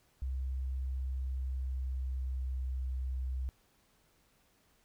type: tone with pitch glide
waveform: sine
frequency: 65.41 to 64.51 Hz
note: C2 to C2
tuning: 0 to -24 cents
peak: -32 dBFS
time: 0.22-3.49 s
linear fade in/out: 0 ms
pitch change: -24 cents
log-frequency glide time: 0.96-2.76 s
effects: tanh soft clip ceiling -28 dBFS + pink hiss -70 dBFS RMS until 4.84 s